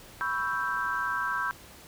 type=chord; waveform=sine; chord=C# half-diminished seventh; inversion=third; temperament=equal; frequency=987.8 / 1108.7 / 1318.5 / 1568 Hz; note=B5 / C#6 / E6 / G6; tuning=0 / 0 / 0 / 0 cents; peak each=-34 / -35 / -34 / -30 dBFS; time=0.21-1.51 s; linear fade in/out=0 ms; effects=pink hiss -50 dBFS RMS until 1.87 s